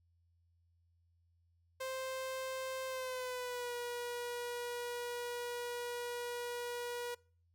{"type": "tone with pitch glide", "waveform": "sawtooth", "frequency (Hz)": [523.3, 482.6], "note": ["C5", "B4"], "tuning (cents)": [0, -40], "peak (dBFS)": -35, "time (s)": [1.8, 7.15], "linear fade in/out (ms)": 10, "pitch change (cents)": -140, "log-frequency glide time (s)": [2.87, 3.74], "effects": ["noise-tail reverb RT60 0.4 s tail -23 dB re dry", "added 85 Hz sine -70 dBFS peak until 7.54 s"]}